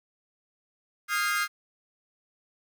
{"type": "chord", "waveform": "40% pulse", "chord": "F minor seventh", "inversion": "third", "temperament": "equal with one note detuned", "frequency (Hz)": [1244.5, 1396.9, 1622.3, 2093], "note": ["Eb6", "F6", "Ab6", "C7"], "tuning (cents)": [0, 0, -41, 0], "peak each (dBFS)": -30, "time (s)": [1.08, 1.48], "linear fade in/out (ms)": 50, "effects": []}